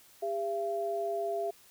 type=tone pair together; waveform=sine; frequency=402.5 / 677 Hz; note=G4 / E5; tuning=+46 / +46 cents; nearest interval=major sixth; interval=900 cents; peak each=-34 / -32 dBFS; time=0.22-1.51 s; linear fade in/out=10 ms; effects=white hiss -59 dBFS RMS until 1.7 s